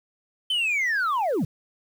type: linear sweep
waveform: sine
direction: down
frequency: 3103 to 115.4 Hz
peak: -19 dBFS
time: 0.5-1.45 s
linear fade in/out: 5 ms
effects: tanh soft clip ceiling -20 dBFS + 8-bit